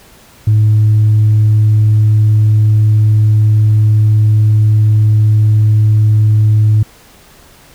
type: tone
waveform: sine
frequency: 107.3 Hz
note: A2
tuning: 43 cents flat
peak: -4 dBFS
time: 0.47-6.83 s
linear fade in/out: 5 ms
effects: tanh soft clip ceiling -3 dBFS + pink hiss -42 dBFS RMS until 7.74 s